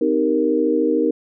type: chord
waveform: sine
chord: C minor seventh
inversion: none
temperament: equal with one note detuned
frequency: 257.9 / 311.1 / 392 / 466.2 Hz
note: C4 / Eb4 / G4 / Bb4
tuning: -25 / 0 / 0 / 0 cents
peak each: -23 / -19 / -24 / -19 dBFS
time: 0.01-1.11 s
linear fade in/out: 5 ms
effects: none